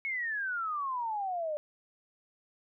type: exponential sweep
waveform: sine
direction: down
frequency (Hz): 2217 to 587.3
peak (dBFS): -31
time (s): 0.05-1.57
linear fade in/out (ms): 0
effects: none